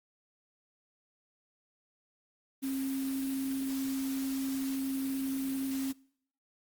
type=tone in noise; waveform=sine; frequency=268.5 Hz; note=C4; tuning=45 cents sharp; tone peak=-31 dBFS; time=2.62-5.93 s; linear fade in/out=20 ms; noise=white; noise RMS=-44 dBFS; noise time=2.62-5.93 s; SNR=+10 dB; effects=noise-tail reverb RT60 0.6 s tail -23 dB re dry + Opus 32 kbps